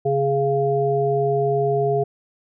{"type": "harmonic tone", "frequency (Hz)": 138.59, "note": "C#3", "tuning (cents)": 0, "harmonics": [1, 3, 5], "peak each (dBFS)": [-24, -19, -23], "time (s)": [0.05, 2.04], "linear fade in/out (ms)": 10, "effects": []}